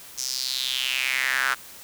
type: tone with high-pass filter sweep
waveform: square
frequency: 65.1 Hz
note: C2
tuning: 8 cents flat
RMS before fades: -26 dBFS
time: 0.17-1.55 s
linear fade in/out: 20 ms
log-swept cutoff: 6000 to 1400 Hz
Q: 4.5
effects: white hiss -44 dBFS RMS until 1.83 s